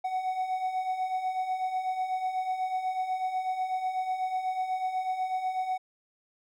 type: beating tone pair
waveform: triangle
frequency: 740 / 748.1 Hz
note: F#5 / F#5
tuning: 0 / +19 cents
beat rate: 8.1 Hz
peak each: -34 / -27 dBFS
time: 0.04-5.78 s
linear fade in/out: 10 ms
effects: none